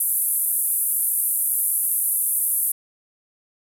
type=band-pass noise; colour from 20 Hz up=pink; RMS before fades=-22 dBFS; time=0-2.72 s; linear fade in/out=5 ms; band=10000 to 13000 Hz; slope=48 dB/octave; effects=none